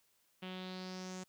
sawtooth tone with low-pass filter sweep, 185 Hz, F#3, in tune, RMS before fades -45 dBFS, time 0.42-1.24 s, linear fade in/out 10 ms, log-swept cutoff 3000 to 7100 Hz, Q 4, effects white hiss -74 dBFS RMS until 1.28 s

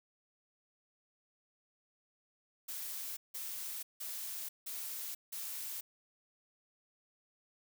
blue noise bursts, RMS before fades -42 dBFS, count 5, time 2.68-5.81 s, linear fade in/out 10 ms, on 490 ms, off 170 ms, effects none

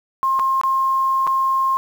sine tone with dropouts, 1065 Hz, C6, 30 cents sharp, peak -15 dBFS, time 0.23-1.77 s, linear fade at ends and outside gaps 0 ms, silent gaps 0.392-0.396 / 0.613-0.635 / 1.268-1.274 s, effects 7-bit

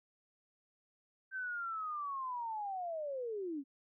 sine linear sweep, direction down, 1561 to 261.6 Hz, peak -37 dBFS, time 1.31-3.64 s, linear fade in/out 50 ms, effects none

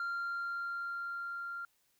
sine tone with level ramp, 1388 Hz, F6, 11 cents flat, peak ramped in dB -31 to -38 dBFS, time 0-1.65 s, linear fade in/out 2 ms, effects tanh soft clip ceiling -33 dBFS + white hiss -74 dBFS RMS until 1.99 s

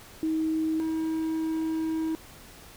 sine / triangle tone pair in turn, 317.3 / 319.9 Hz, D#4 / D#4, +34 / +48 cents, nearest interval unison, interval 14 cents, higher second, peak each -24 dBFS, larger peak neither, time 0.23-0.8 / 0.8-2.15 s, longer second, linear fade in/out 0 ms, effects pink hiss -49 dBFS RMS until 2.76 s

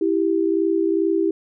sine tone pair together, 329.6 / 392 Hz, E4 / G4, 0 / 0 cents, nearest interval minor third, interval 300 cents, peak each -19 / -20 dBFS, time 0.01-1.31 s, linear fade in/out 5 ms, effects none

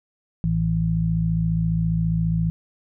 harmonic tone, 54.7 Hz, A1, 9 cents flat, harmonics 1 / 2 / 3, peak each -27 / -26 / -20 dBFS, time 0.44-2.5 s, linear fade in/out 0 ms, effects none

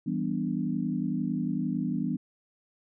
sine chord, E minor seventh, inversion none, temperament equal, 164.81 / 196 / 246.9 / 293.7 Hz, E3 / G3 / B3 / D4, 0 / 0 / 0 / 0 cents, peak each -33 / -32 / -31 / -34 dBFS, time 0.06-2.17 s, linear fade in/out 10 ms, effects none

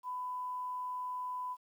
sine tone with quantisation, 1000 Hz, B5, 21 cents sharp, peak -36 dBFS, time 0.03-1.57 s, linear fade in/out 50 ms, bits 11, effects none

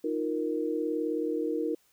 sine chord, Eb suspended second, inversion none, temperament just, 311.1 / 350 / 466.7 Hz, Eb4 / F4 / Bb4, 0 / +4 / +2 cents, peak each -31 / -34 / -31 dBFS, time 0.04-1.75 s, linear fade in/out 5 ms, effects white hiss -67 dBFS RMS until 1.92 s

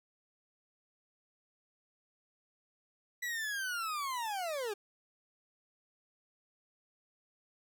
40% pulse linear sweep, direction down, 1975.5 to 390 Hz, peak -34 dBFS, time 3.22-4.74 s, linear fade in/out 10 ms, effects none

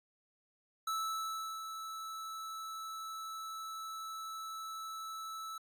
square tone with ADSR envelope, 1312 Hz, E6, 9 cents flat, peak -34 dBFS, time 0.87-5.58 s, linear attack 5 ms, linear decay 730 ms, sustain -8 dB, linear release 4 ms, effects AAC 64 kbps

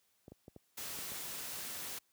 clicks, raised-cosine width 2 ms, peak -37 dBFS, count 6, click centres 0.281 / 0.32 / 0.481 / 0.563 / 0.988 / 1.119 s
white noise, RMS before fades -43 dBFS, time 0.77-1.99 s, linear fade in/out 10 ms
effects white hiss -75 dBFS RMS until 2.12 s + high-pass 60 Hz 12 dB/octave

